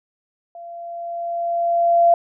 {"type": "tone with level ramp", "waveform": "sine", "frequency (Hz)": 685, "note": "F5", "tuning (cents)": -34, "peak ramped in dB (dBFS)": [-34, -9], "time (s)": [0.55, 2.14], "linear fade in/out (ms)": 2, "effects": []}